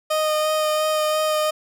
30% pulse tone with vibrato, 617 Hz, D#5, 15 cents flat, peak -16 dBFS, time 0.1-1.51 s, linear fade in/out 10 ms, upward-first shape sine, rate 2.9 Hz, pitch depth 13 cents each way, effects none

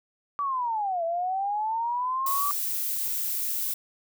sine linear two-way sweep, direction down then up, 1162 to 657 to 1162 Hz, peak -25 dBFS, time 0.39-2.51 s, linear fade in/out 0 ms, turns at 1.04 s
violet noise, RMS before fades -29 dBFS, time 2.26-3.74 s, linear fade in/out 5 ms
effects none

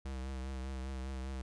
square tone with vibrato, 65.7 Hz, C2, 8 cents sharp, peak -39 dBFS, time 0.05-1.42 s, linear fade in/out 5 ms, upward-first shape triangle, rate 5 Hz, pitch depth 45 cents each way, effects resampled to 22050 Hz

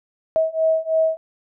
sine beating tone pair, 640 / 643.1 Hz, D#5 / E5, +49 / -43 cents, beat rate 3.1 Hz, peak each -20 / -19 dBFS, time 0.36-1.17 s, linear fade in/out 0 ms, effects none

